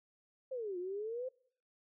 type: exponential two-way sweep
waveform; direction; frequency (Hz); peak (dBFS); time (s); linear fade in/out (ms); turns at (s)
sine; down then up; 540 to 349.2 to 526; -37; 0.51-1.29; 10; 0.78
effects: noise-tail reverb RT60 0.6 s tail -25 dB re dry